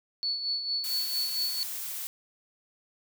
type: tone with tremolo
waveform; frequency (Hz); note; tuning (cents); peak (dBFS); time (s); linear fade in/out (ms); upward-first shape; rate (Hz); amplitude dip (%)
sine; 4435; C#8; 0; -26; 0.23-1.63; 0; sine; 4.4; 55
type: noise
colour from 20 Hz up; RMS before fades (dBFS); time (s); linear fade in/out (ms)
blue; -36; 0.84-2.07; 0
effects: none